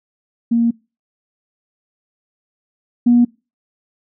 sine tone pair in turn, 233.1 / 240.6 Hz, A#3 / B3, 0 / -45 cents, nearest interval minor second, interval 55 cents, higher second, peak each -11 / -7 dBFS, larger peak second, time 0.51-0.71 / 3.06-3.25 s, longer first, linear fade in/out 10 ms, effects noise-tail reverb RT60 0.3 s tail -25 dB re dry + tanh soft clip ceiling -3 dBFS

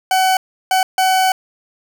40% pulse tone bursts at uneven times, 753 Hz, F#5, 30 cents sharp, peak -11 dBFS, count 3, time 0.11-0.37 / 0.71-0.83 / 0.98-1.32 s, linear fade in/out 2 ms, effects none

